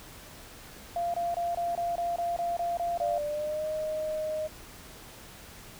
sine tone bursts, 691 Hz, F5, 19 cents flat, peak -27 dBFS, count 11, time 0.96-3.18 s, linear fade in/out 2 ms, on 180 ms, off 24 ms
sine tone with pitch glide, 590 to 620.4 Hz, D5 to D#5, +8 to -5 cents, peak -29 dBFS, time 3-4.48 s, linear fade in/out 20 ms, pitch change +87 cents, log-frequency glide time 3.25-3.67 s
effects pink hiss -48 dBFS RMS until 5.79 s

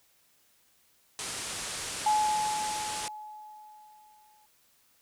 white low-pass noise, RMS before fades -37 dBFS, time 1.19-3.08 s, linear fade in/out 0 ms, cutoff 10000 Hz, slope 48 dB/octave
sine tone with exponential decay, 851 Hz, G#5, 42 cents sharp, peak -21 dBFS, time 2.06-4.46 s, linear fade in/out 5 ms, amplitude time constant 520 ms
effects white hiss -66 dBFS RMS until 5.01 s

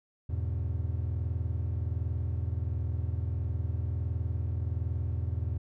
triangle chord, E major, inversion none, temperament equal, 82.41 / 103.83 / 123.47 Hz, E2 / G#2 / B2, 0 / 0 / 0 cents, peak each -29 / -33 / -35 dBFS, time 0.29-5.58 s, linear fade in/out 10 ms, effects none

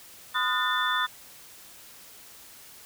sine tone cluster, 1012 / 1243 / 1456 / 1796 / 3509 Hz, B5 / D#6 / F#6 / A6 / A7, +42 / -2 / -28 / +35 / -5 cents, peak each -30 dBFS, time 0.34-1.07 s, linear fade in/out 20 ms, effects white hiss -49 dBFS RMS until 2.85 s

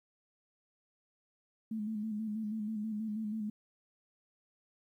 sine tone with vibrato, 215.4 Hz, A3, 37 cents flat, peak -34 dBFS, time 1.71-3.5 s, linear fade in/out 5 ms, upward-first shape square, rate 6.2 Hz, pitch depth 44 cents each way, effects 12-bit

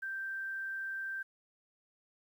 sine tone with quantisation, 1568 Hz, G6, in tune, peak -36 dBFS, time 0.02-1.23 s, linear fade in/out 10 ms, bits 11, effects none

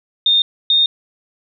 sine tone pair in turn, 3649 / 3672 Hz, A#7 / A#7, -38 / -27 cents, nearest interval unison, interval 11 cents, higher second, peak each -10 dBFS, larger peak neither, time 0.26-0.42 / 0.7-0.86 s, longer neither, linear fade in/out 2 ms, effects none

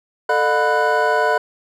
triangle tone cluster, 442.1 / 606 / 718 / 993 / 1484 Hz, A4 / D#5 / F5 / B5 / F#6, +8 / -46 / +48 / +9 / +5 cents, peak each -19 dBFS, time 0.29-1.38 s, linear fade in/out 5 ms, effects none

